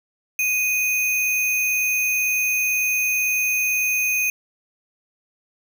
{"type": "tone with sample-and-hold", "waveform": "sine", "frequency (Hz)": 2489, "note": "D#7", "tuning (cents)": 0, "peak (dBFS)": -18, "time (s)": [0.39, 4.3], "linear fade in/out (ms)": 2, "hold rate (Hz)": 8820, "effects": []}